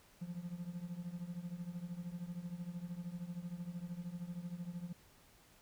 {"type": "tone with tremolo", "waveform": "triangle", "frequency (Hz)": 174.61, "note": "F3", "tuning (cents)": 0, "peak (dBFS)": -35, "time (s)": [0.21, 4.93], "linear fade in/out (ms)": 10, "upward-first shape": "triangle", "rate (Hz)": 13, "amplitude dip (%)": 90, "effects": ["tanh soft clip ceiling -33 dBFS", "pink hiss -65 dBFS RMS until 5.61 s"]}